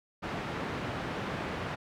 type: band-pass noise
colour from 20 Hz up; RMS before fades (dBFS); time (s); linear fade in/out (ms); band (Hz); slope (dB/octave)
pink; -36; 0.22-1.76; 20; 100 to 2300; 12
effects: none